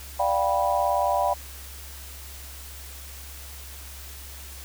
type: chord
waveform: sine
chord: G dominant seventh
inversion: second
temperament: just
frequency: 588 / 705.6 / 784 / 980 Hz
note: D5 / F5 / G5 / B5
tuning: +2 / +18 / 0 / -14 cents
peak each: -26 dBFS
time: 0.19-1.34 s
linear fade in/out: 10 ms
effects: added 68 Hz sine -41 dBFS peak until 4.64 s + white hiss -43 dBFS RMS until 4.64 s